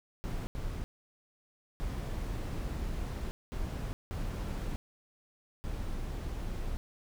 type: noise bursts at uneven times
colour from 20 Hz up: brown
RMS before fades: -36 dBFS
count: 6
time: 0.24-0.47 / 0.55-0.84 / 1.8-3.31 / 3.52-3.93 / 4.11-4.76 / 5.64-6.77 s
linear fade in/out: 0 ms
effects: none